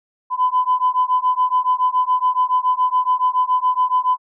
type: beating tone pair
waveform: sine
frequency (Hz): 1004 / 1011.1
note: B5 / B5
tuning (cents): +28 / +40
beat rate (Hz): 7.1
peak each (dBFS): -17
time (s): 0.3-4.18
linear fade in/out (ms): 50
effects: tanh soft clip ceiling -7 dBFS